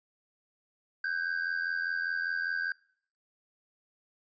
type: ring-modulated tone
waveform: triangle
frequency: 1568 Hz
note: G6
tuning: in tune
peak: -25 dBFS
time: 1.04-2.72 s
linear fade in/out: 2 ms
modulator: 42.5 Hz
effects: noise-tail reverb RT60 0.6 s tail -23 dB re dry + resampled to 16000 Hz